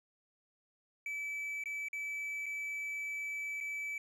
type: tone with dropouts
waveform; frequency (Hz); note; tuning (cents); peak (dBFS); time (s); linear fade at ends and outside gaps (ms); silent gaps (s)
triangle; 2304; D7; -34; -35; 1.06-3.98; 2; 1.638-1.657 / 1.885-1.93 / 2.459-2.463 / 3.604-3.609
effects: none